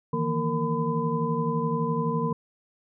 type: tone cluster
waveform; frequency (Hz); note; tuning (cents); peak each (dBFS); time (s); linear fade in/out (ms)
sine; 155 / 166.8 / 233.9 / 461.2 / 1008; D#3 / E3 / A#3 / A#4 / B5; -6 / +21 / +6 / -19 / +35; -30; 0.13-2.33; 5
effects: none